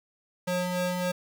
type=ring-modulated tone; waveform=35% pulse; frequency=360.3 Hz; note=F#4; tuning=46 cents flat; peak=-22 dBFS; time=0.47-1.12 s; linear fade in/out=10 ms; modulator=182 Hz; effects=none